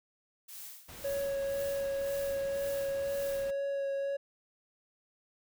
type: noise with tremolo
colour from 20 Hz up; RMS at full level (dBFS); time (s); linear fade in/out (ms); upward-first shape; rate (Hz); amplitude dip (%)
blue; -45; 0.48-3.44; 10; sine; 1.9; 80
type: noise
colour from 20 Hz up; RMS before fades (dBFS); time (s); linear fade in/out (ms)
pink; -49; 0.88-3.51; 10
type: tone with vibrato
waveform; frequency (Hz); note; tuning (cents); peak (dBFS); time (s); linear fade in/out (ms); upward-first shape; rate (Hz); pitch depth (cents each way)
triangle; 554.4; C#5; 0; -29; 1.04-4.17; 10; sine; 2; 11
effects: none